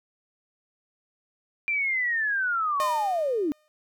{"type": "linear sweep", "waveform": "sine", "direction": "down", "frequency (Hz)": [2379, 273.9], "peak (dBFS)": -23, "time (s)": [1.68, 3.52], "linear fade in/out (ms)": 0}
{"type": "tone with exponential decay", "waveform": "sawtooth", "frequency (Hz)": 610, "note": "D#5", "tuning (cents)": -34, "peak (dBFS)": -22, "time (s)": [2.8, 3.68], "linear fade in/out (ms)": 0, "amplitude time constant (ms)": 190}
{"effects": []}